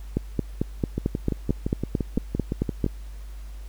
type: two click trains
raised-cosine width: 3 ms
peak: -12 / -9 dBFS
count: 12 / 13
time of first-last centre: 0.98-2.864 / 0.17-2.843 s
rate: 5.84 / 4.49 Hz
effects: added 50 Hz sine -35 dBFS peak until 3.68 s + pink hiss -54 dBFS RMS until 3.68 s